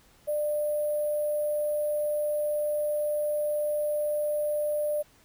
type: tone with sample-and-hold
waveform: sine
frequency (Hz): 597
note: D5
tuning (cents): +28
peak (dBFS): -25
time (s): 0.27-5.03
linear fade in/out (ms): 20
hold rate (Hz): 11025
effects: pink hiss -60 dBFS RMS until 5.24 s